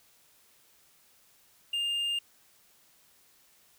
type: tone with hard clipping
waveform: triangle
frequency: 2810 Hz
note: F7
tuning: 10 cents sharp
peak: -29 dBFS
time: 1.73-2.19 s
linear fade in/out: 5 ms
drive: 6 dB
effects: white hiss -63 dBFS RMS until 3.78 s